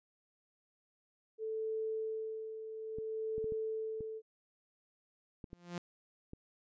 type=tone with tremolo; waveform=sine; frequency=440 Hz; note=A4; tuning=in tune; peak=-34 dBFS; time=1.38-4.22 s; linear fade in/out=50 ms; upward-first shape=sine; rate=0.59 Hz; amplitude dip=60%
type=clicks; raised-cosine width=3 ms; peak=-33 dBFS; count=8; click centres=2.985 / 3.381 / 3.443 / 3.522 / 4.007 / 5.442 / 5.531 / 6.334 s
type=tone with exponential growth; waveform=sawtooth; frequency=174.61 Hz; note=F3; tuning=in tune; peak=-32 dBFS; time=5.5-5.78 s; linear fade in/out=2 ms; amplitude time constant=60 ms
effects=resampled to 16000 Hz